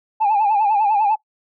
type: tone with vibrato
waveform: sine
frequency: 840 Hz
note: G#5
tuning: 19 cents sharp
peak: -12 dBFS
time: 0.2-1.16 s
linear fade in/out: 20 ms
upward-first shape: sine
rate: 10 Hz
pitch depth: 93 cents each way
effects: noise-tail reverb RT60 0.1 s tail -20 dB re dry + tanh soft clip ceiling -11 dBFS